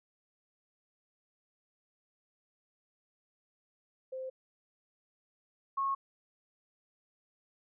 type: tone pair in turn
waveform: sine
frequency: 521 / 1092.5 Hz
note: C5 / C#6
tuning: -7 / -26 cents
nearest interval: octave + minor second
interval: 1281 cents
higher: second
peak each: -37 / -29 dBFS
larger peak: second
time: 4.12-4.3 / 5.77-5.95 s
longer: neither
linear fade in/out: 10 ms
effects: none